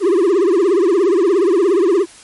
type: tone with vibrato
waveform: triangle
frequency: 370 Hz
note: F#4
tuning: in tune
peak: -8 dBFS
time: 0-2.06 s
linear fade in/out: 50 ms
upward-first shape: triangle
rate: 17 Hz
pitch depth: 240 cents each way
effects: white hiss -41 dBFS RMS until 2.23 s + MP3 48 kbps